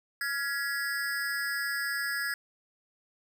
square tone with amplitude modulation, 1673 Hz, G#6, 12 cents sharp, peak -26 dBFS, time 0.21-2.34 s, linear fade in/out 2 ms, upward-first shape sine, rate 277 Hz, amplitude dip 100%, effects none

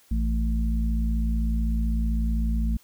harmonic tone, 55.8 Hz, A1, 25 cents sharp, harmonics 1 / 3 / 4, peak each -22 / -34 / -30 dBFS, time 0.11-2.77 s, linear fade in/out 5 ms, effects white hiss -58 dBFS RMS until 2.83 s

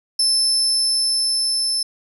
35% pulse tone with level ramp, 5274 Hz, E8, in tune, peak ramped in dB -12 to -16 dBFS, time 0.19-1.83 s, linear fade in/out 5 ms, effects none

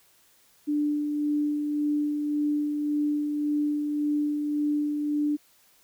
sine tone with tremolo, 295.5 Hz, D4, 11 cents sharp, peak -22 dBFS, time 0.67-5.37 s, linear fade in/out 20 ms, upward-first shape sine, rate 1.8 Hz, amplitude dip 35%, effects white hiss -61 dBFS RMS until 5.83 s

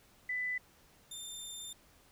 sine / 20% pulse tone pair in turn, 1996 / 3591 Hz, B6 / A7, +18 / +35 cents, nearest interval minor seventh, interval 1017 cents, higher second, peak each -33 / -37 dBFS, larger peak first, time 0.29-0.58 / 1.11-1.73 s, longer second, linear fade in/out 5 ms, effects pink hiss -64 dBFS RMS until 2.11 s

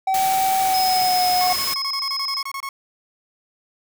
triangle tone with pitch glide, 765 to 728.3 Hz, G5 to F#5, -42 to -28 cents, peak -15 dBFS, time 0.07-1.53 s, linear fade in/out 5 ms, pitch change -86 cents, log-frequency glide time 0.59-1.22 s
white noise, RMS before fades -27 dBFS, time 0.14-1.74 s, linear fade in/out 2 ms
sine tone, 5120 Hz, D#8, 49 cents sharp, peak -23 dBFS, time 0.74-2.42 s, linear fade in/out 2 ms
30% pulse tone bursts, 1095 Hz, C#6, 22 cents flat, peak -24 dBFS, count 15, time 1.41-2.69 s, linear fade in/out 2 ms, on 62 ms, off 25 ms
effects none

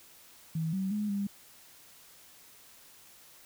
sine tone with pitch steps, 161.4 / 191.2 / 209.4 / 200.4 Hz, E3 / G3 / G#3 / G3, -36 / -43 / +15 / +38 cents, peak -29 dBFS, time 0.55-1.27 s, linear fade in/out 5 ms, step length 180 ms, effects white hiss -56 dBFS RMS until 3.45 s

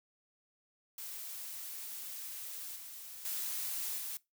blue noise with level steps, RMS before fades -44 / -48 / -38 / -41 dBFS, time 0.98-4.17 s, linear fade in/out 2 ms, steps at 2.76 / 3.25 / 3.98 s, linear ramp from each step 2 ms, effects noise-tail reverb RT60 0.2 s tail -21 dB re dry

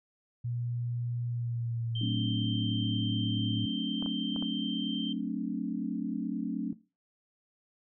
sine tone with pitch glide, 120 to 110.68 Hz, B2 to A2, -49 to +11 cents, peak -31 dBFS, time 0.44-3.66 s, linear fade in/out 10 ms, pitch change -140 cents, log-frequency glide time 1.27-2.63 s
sine tone, 3136 Hz, G7, in tune, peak -36 dBFS, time 1.95-5.13 s, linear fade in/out 5 ms
sine chord, D dominant seventh, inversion first, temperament just, 183.54 / 220.2 / 264.3 / 293.7 Hz, F#3 / A3 / C4 / D4, -14 / +2 / +18 / 0 cents, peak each -36 dBFS, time 2.01-6.73 s, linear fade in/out 5 ms
clicks, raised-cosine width 1 ms, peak -28 dBFS, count 4, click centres 4.025 / 4.061 / 4.362 / 4.425 s
effects noise-tail reverb RT60 0.3 s tail -18 dB re dry

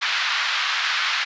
pink band-pass noise, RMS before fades -23 dBFS, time 0.01-1.25 s, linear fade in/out 20 ms, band 1200 to 4500 Hz, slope 24 dB/octave, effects resampled to 16000 Hz

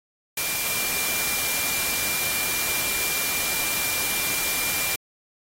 sine tone in noise, 2381 Hz, D7, 23 cents sharp, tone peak -31 dBFS, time 0.37-4.96 s, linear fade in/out 5 ms, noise white, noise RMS -26 dBFS, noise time 0.37-4.96 s, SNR -8 dB, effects AAC 48 kbps

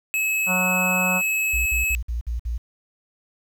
square tone, 2580 Hz, E7, 38 cents flat, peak -21 dBFS, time 0.14-1.95 s, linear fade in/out 0 ms
harmonic tone, 183.3 Hz, F#3, 16 cents flat, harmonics 1 / 3 / 4 / 5 / 6 / 7 / 8, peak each -25 / -30 / -31 / -32 / -33 / -33 / -34 dBFS, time 0.46-1.22 s, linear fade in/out 50 ms
sine tone bursts, 58.5 Hz, A#1, 7 cents sharp, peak -23 dBFS, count 6, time 1.53-2.58 s, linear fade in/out 10 ms, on 130 ms, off 54 ms
effects 9-bit

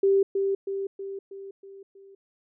sine tone with echo, 392 Hz, G4, in tune, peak -17 dBFS, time 0.03-0.23 s, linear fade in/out 5 ms, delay 320 ms, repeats 6, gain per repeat -5 dB, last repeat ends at 2.15 s, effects none

